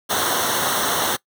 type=noise with comb filter; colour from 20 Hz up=pink; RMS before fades=-21 dBFS; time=0.09-1.17 s; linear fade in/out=20 ms; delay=0.41 ms; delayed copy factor=-0.8; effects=noise-tail reverb RT60 0.1 s tail -21 dB re dry + high-pass 100 Hz 12 dB/octave